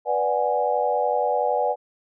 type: chord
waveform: sine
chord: G# half-diminished seventh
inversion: first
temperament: equal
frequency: 493.9 / 587.3 / 740 / 830.6 Hz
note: B4 / D5 / F#5 / G#5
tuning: 0 / 0 / 0 / 0 cents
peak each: -25 dBFS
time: 0.05-1.76 s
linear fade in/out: 50 ms
effects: none